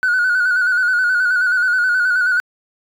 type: tone with vibrato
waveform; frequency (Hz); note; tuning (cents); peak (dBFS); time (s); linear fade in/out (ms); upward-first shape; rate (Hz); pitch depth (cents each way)
triangle; 1473; F#6; -8; -10; 0.03-2.4; 0; square; 9.4; 45
effects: tanh soft clip ceiling -9 dBFS